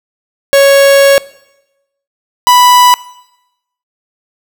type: tone pair in turn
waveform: 45% pulse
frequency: 554.4 / 987.8 Hz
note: C#5 / B5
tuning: 0 / 0 cents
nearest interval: minor seventh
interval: 1000 cents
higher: second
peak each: -3 dBFS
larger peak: neither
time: 0.53-1.18 / 2.47-2.94 s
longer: first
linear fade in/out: 0 ms
effects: noise-tail reverb RT60 0.9 s tail -20 dB re dry